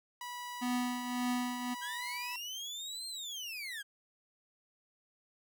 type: tone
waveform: sawtooth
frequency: 978 Hz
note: B5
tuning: 17 cents flat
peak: -37 dBFS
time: 0.21-2.36 s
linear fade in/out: 2 ms
type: tone with tremolo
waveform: square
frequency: 247.5 Hz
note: B3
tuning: 4 cents sharp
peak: -31 dBFS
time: 0.61-1.75 s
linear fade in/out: 20 ms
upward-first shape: triangle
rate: 1.8 Hz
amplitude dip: 70%
type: linear two-way sweep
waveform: 30% pulse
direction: up then down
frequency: 1563 to 4204 to 1563 Hz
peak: -37 dBFS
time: 1.81-3.83 s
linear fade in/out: 20 ms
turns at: 3.07 s
effects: none